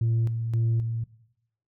sine tone with tremolo, 114.6 Hz, A#2, 29 cents flat, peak -19 dBFS, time 0.01-1.04 s, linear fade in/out 5 ms, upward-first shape square, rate 1.9 Hz, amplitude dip 55%, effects noise-tail reverb RT60 0.8 s tail -18 dB re dry + tanh soft clip ceiling -19 dBFS

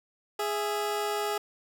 20% pulse tone pair together, 415.2 / 665 Hz, G#4 / E5, 0 / +15 cents, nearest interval minor sixth, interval 815 cents, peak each -24 / -31 dBFS, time 0.39-1.38 s, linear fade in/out 5 ms, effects none

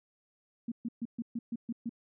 sine tone bursts, 233.1 Hz, A#3, in tune, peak -32 dBFS, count 8, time 0.68-1.894 s, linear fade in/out 5 ms, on 38 ms, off 130 ms, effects none

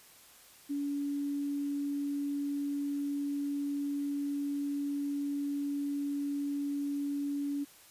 sine tone with quantisation, 284.7 Hz, C#4, 46 cents sharp, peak -31 dBFS, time 0.69-7.65 s, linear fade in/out 20 ms, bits 10, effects white hiss -57 dBFS RMS until 7.9 s + resampled to 32000 Hz

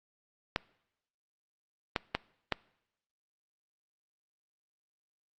clicks, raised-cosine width 0.3 ms, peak -12 dBFS, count 4, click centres 0.561 / 1.962 / 2.15 / 2.523 s, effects noise-tail reverb RT60 0.8 s tail -22 dB re dry + Opus 48 kbps

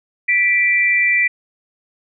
sine tone pair together, 1967 / 2349 Hz, B6 / D7, -7 / 0 cents, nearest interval minor third, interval 307 cents, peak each -15 dBFS, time 0.28-1.28 s, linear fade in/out 10 ms, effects none

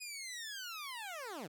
15% pulse linear sweep, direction down, 2500 to 130.81 Hz, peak -36 dBFS, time 0-1.48 s, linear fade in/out 20 ms, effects none

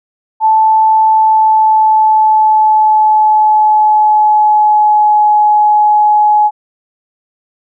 sine tone with pitch glide, 876 to 843.2 Hz, A5 to G#5, -8 to +26 cents, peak -5 dBFS, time 0.4-6.51 s, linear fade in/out 50 ms, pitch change -66 cents, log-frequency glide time 1.04-5.31 s, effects none

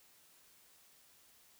silence, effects white hiss -65 dBFS RMS until 1.59 s

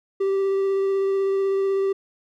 triangle tone with vibrato, 390 Hz, G4, 9 cents flat, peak -17 dBFS, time 0.2-1.93 s, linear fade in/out 10 ms, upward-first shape sine, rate 16 Hz, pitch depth 10 cents each way, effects none

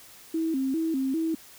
sine tone with vibrato, 293.7 Hz, D4, in tune, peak -24 dBFS, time 0.34-1.35 s, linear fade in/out 5 ms, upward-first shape square, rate 2.5 Hz, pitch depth 170 cents each way, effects white hiss -50 dBFS RMS until 1.58 s

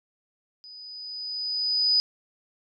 sine tone with level ramp, 4978 Hz, D#8, in tune, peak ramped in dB -43 to -17 dBFS, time 0.64-2 s, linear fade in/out 0 ms, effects none

